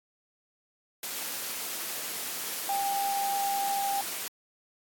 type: tone in noise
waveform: sine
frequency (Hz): 795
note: G5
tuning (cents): +24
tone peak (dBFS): -27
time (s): 2.69-4.01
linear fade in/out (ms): 2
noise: white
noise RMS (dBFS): -35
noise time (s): 1.03-4.28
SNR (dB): +5
effects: high-pass 200 Hz 12 dB/octave + AAC 64 kbps